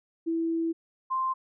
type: tone pair in turn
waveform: sine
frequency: 329.6 / 1046.4 Hz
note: E4 / C6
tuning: 0 / 0 cents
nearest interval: octave + minor sixth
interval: 2000 cents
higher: second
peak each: -25 dBFS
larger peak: neither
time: 0.26-0.73 / 1.1-1.34 s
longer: first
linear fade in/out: 20 ms
effects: none